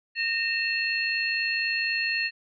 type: tone cluster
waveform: sine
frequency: 1840 / 2604 / 2704 / 4296 Hz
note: A#6 / E7 / E7 / C8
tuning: -23 / -22 / +43 / +45 cents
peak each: -28 / -33 / -29 / -31 dBFS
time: 0.15-2.31 s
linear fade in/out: 50 ms
effects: none